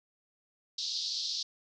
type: band-pass noise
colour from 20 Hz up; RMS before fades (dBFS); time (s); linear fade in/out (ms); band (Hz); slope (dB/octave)
pink; -35; 0.78-1.43; 5; 3800 to 5400; 48
effects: none